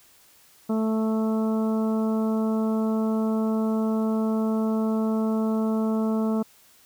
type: harmonic tone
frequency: 220 Hz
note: A3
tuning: in tune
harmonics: 1 / 2 / 3 / 4 / 5 / 6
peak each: -22 / -30 / -34 / -39 / -40 / -41 dBFS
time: 0.69-6.43 s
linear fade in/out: 10 ms
effects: white hiss -56 dBFS RMS until 6.85 s